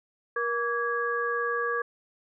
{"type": "tone cluster", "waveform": "sine", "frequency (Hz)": [474.3, 1152, 1653], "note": ["A#4", "D6", "G#6"], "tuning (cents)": [30, -34, -9], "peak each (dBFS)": -30, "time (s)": [0.36, 1.82], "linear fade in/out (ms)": 5, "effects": []}